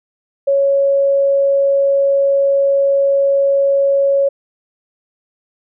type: tone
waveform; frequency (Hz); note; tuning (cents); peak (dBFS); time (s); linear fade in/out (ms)
sine; 554.4; C#5; 0; -10; 0.47-4.29; 10
effects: none